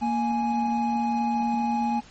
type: tone pair together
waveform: triangle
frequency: 233.1 / 834.5 Hz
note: A#3 / G#5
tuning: 0 / +8 cents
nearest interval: octave + minor seventh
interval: 2208 cents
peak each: -23 dBFS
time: 0.01-2.01 s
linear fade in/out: 20 ms
effects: pink hiss -50 dBFS RMS until 2.1 s + MP3 32 kbps